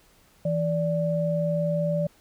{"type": "tone pair together", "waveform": "sine", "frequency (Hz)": [164.3, 584.3], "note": ["E3", "D5"], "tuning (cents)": [-5, -9], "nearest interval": "octave + minor seventh", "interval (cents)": 2196, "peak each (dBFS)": -25, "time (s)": [0.45, 2.07], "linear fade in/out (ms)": 5, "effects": ["pink hiss -59 dBFS RMS until 2.2 s"]}